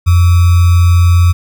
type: tone with sample-and-hold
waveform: sine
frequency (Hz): 87.31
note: F2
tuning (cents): 0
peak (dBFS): -4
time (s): 0.06-1.33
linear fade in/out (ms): 20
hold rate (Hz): 1225
effects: none